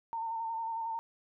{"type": "tone with vibrato", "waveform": "sine", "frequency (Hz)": 907, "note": "A#5", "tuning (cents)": -48, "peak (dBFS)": -33, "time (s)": [0.13, 0.99], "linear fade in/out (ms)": 0, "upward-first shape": "square", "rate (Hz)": 11, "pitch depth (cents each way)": 24, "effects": []}